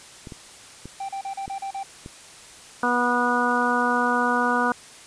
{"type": "clicks", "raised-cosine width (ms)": 3, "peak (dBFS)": -24, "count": 5, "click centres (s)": [0.272, 0.322, 0.856, 1.479, 2.061]}
{"type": "tone bursts", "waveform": "triangle", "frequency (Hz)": 784, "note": "G5", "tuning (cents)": 0, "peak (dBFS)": -26, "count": 7, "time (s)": [1, 1.832], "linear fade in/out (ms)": 5, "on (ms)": 88, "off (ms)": 36}
{"type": "harmonic tone", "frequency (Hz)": 244.1, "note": "B3", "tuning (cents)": -20, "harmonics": [1, 2, 3, 4, 5, 6], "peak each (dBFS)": [-26, -28, -28, -25, -26, -25], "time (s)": [2.83, 4.72], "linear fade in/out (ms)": 2}
{"effects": ["white hiss -45 dBFS RMS until 5.06 s", "resampled to 22050 Hz"]}